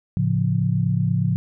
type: chord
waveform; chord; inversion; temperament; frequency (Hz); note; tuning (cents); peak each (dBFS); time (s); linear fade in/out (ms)
sine; A augmented; none; equal; 110 / 138.59 / 174.61; A2 / C#3 / E#3; 0 / 0 / 0; -22; 0.17-1.36; 0
effects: none